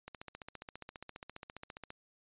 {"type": "click train", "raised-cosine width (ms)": 0.3, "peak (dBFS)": -29, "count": 28, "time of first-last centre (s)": [0.08, 1.904], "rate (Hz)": 14.8, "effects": ["resampled to 8000 Hz"]}